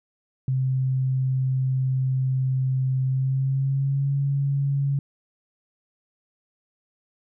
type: tone with pitch glide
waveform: sine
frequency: 130.9 to 139.49 Hz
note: C3 to C#3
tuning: +1 to +11 cents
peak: -20 dBFS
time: 0.48-4.99 s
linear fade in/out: 2 ms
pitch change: +110 cents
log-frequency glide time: 3.05-4.13 s
effects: none